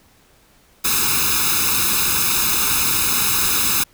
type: noise with comb filter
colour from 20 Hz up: white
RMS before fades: -18 dBFS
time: 0.84-3.84 s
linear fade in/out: 10 ms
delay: 0.78 ms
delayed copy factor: +0.9
effects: pink hiss -54 dBFS RMS until 3.93 s